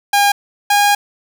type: tone pair in turn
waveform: sawtooth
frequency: 810 / 817 Hz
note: G#5 / G#5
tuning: -43 / -29 cents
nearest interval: unison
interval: 14 cents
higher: second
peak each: -6 dBFS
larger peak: neither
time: 0.13-0.32 / 0.7-0.95 s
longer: second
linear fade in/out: 5 ms
effects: none